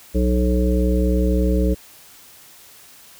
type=harmonic tone with a mistuned harmonic; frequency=61.74 Hz; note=B1; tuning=in tune; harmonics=1 / 3 / 5 / 7 / 9; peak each=-17 / -22 / -24 / -25 / -27 dBFS; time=0.14-1.75 s; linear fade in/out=20 ms; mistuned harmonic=9; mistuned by=-39 cents; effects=white hiss -46 dBFS RMS until 3.19 s